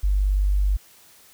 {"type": "tone", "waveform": "sine", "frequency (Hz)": 49.06, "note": "G1", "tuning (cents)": 2, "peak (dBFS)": -17, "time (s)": [0.03, 0.77], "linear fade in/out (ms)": 10, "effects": ["white hiss -52 dBFS RMS until 1.33 s"]}